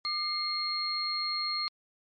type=tone cluster; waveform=sine; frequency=1208 / 2119 / 4258 Hz; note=D6 / C7 / C8; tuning=+48 / +21 / +30 cents; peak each=-36 / -39 / -30 dBFS; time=0.05-1.68 s; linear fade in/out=0 ms; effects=MP3 48 kbps